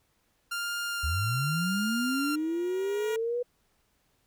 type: tone with vibrato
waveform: sawtooth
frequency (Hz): 1393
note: F6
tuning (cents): -5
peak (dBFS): -27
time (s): 0.51-2.36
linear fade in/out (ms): 10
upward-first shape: sine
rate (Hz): 0.92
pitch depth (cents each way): 15
type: linear sweep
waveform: sine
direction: up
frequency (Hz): 68.9 to 493.1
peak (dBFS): -27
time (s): 1.03-3.43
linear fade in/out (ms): 10
type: tone with exponential growth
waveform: 10% pulse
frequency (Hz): 475.6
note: A#4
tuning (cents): +35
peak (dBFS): -26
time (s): 1.45-3.16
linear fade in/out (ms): 1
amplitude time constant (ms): 370
effects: pink hiss -71 dBFS RMS until 4.26 s